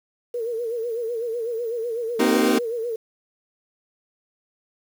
sine tone with vibrato, 465 Hz, A#4, 4 cents flat, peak -24 dBFS, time 0.34-2.96 s, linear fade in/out 5 ms, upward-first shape sine, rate 8 Hz, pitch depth 84 cents each way
40% pulse chord, C minor seventh, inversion third, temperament equal with one note detuned, 233.1 / 261.6 / 311.1 / 383.7 Hz, Bb3 / C4 / Eb4 / G4, 0 / 0 / 0 / -37 cents, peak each -22 dBFS, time 2.19-2.59 s, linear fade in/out 10 ms
effects 8-bit

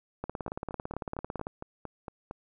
two click trains, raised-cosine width 1 ms, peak -20 / -24 dBFS, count 23 / 9, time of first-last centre 0.24-1.469 / 0.48-2.311 s, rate 17.9 / 4.37 Hz, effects none

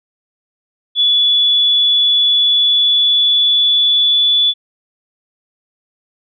sine tone with pitch glide, 3428 to 3450 Hz, A7 to A7, -46 to -35 cents, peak -9 dBFS, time 0.95-4.54 s, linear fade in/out 50 ms, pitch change +11 cents, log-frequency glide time 2.34-4.23 s, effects none

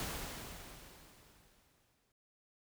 pink noise with exponential decay, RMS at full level -39 dBFS, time 0-2.12 s, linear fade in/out 1 ms, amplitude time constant 460 ms, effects none

